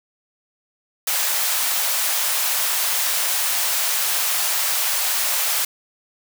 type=high-pass noise; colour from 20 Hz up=white; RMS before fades=-21 dBFS; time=1.07-5.65 s; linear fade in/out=5 ms; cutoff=590 Hz; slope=24 dB/octave; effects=none